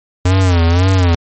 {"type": "tone with vibrato", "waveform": "square", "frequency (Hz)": 89.1, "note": "F2", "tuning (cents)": 35, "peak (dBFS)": -9, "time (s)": [0.25, 1.15], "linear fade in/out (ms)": 5, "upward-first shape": "sine", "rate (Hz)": 1.9, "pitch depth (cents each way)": 120, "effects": ["MP3 32 kbps"]}